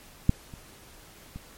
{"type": "clicks", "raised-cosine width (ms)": 5, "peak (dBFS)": [-6, -29, -25], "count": 3, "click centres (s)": [0.294, 0.538, 1.36], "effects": ["pink hiss -51 dBFS RMS until 1.57 s", "MP3 64 kbps"]}